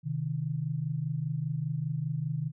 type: tone pair together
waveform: sine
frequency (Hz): 130.48 / 155.5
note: C3 / D#3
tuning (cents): -4 / -1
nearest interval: minor third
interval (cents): 303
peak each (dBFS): -33 / -31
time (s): 0.03-2.52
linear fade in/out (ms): 50
effects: none